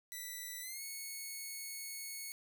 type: tone with pitch glide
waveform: 5% pulse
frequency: 1975.5 to 2205 Hz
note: B6 to C#7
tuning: 0 to -10 cents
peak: -33 dBFS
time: 0.12-2.32 s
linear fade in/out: 0 ms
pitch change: +190 cents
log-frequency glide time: 0.61-0.82 s
effects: none